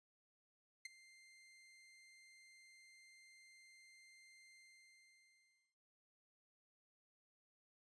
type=tone with ADSR envelope; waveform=sawtooth; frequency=2093 Hz; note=C7; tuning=in tune; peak=-40 dBFS; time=0.85-5.76 s; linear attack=5 ms; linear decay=15 ms; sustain=-19 dB; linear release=1200 ms; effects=noise-tail reverb RT60 0.4 s tail -23 dB re dry + resampled to 22050 Hz